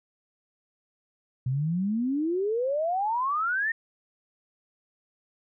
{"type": "exponential sweep", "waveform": "sine", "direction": "up", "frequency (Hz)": [123.2, 1866], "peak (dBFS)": -24, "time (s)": [1.46, 3.72], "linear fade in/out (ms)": 5, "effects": []}